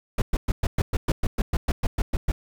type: noise bursts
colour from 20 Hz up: brown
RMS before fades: -21 dBFS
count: 15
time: 0.18-2.32 s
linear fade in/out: 5 ms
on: 40 ms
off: 110 ms
effects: none